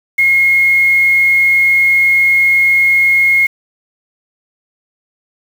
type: tone with quantisation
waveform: sine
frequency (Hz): 2154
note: C7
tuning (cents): +50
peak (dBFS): -7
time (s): 0.18-3.47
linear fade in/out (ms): 10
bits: 5
effects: none